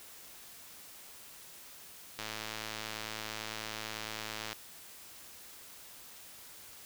click train, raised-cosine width 0.2 ms, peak -21 dBFS, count 256, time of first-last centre 2.19-4.529 s, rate 109 Hz, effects white hiss -52 dBFS RMS until 6.85 s

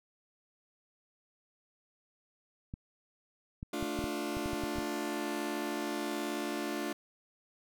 clicks, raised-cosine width 5 ms, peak -27 dBFS, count 10, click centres 2.739 / 3.629 / 3.827 / 3.99 / 4.041 / 4.369 / 4.459 / 4.533 / 4.637 / 4.785 s
sawtooth chord, D minor, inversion second, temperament just, 220.2 / 293.7 / 352.4 Hz, A3 / D4 / F4, +2 / 0 / +16 cents, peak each -37 / -33 / -34 dBFS, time 3.73-6.93 s, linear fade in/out 5 ms
brown noise with exponential decay, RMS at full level -43 dBFS, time 4.75-4.91 s, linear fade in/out 2 ms, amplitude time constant 33 ms
effects none

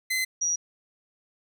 sawtooth / sine tone pair in turn, 2048 / 5768 Hz, C7 / F#8, -38 / -45 cents, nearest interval octave + tritone, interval 1793 cents, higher second, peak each -21 / -23 dBFS, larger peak first, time 0.1-0.25 / 0.41-0.56 s, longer neither, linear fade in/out 10 ms, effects none

